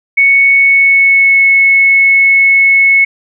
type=tone with pitch glide; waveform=sine; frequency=2217 to 2197 Hz; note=C#7 to C#7; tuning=0 to -16 cents; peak=-4 dBFS; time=0.17-3.05 s; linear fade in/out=10 ms; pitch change=-16 cents; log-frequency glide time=0.53-1.45 s; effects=none